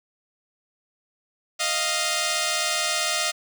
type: tone pair together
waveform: 5% pulse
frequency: 622.3 / 698 Hz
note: D#5 / F5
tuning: 0 / -1 cents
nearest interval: major second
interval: 199 cents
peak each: -14 dBFS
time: 1.59-3.32 s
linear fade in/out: 20 ms
effects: none